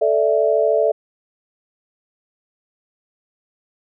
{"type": "chord", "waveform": "sine", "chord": "A suspended fourth", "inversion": "none", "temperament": "just", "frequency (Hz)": [440, 586.7, 660], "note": ["A4", "D5", "E5"], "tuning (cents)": [0, -2, 2], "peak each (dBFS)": -18, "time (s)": [0.01, 0.92], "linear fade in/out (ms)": 10, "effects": []}